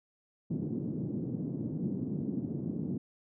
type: band-pass noise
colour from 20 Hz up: white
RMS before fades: -35 dBFS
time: 0.5-2.98 s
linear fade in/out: 10 ms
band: 130 to 280 Hz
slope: 24 dB/octave
effects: none